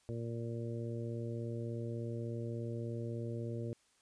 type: harmonic tone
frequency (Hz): 116.54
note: A#2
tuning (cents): 0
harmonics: 1 / 2 / 3 / 4 / 5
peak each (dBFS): -39 / -45 / -45 / -46 / -50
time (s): 0.09-3.73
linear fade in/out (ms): 0
effects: white hiss -71 dBFS RMS until 4.01 s + resampled to 22050 Hz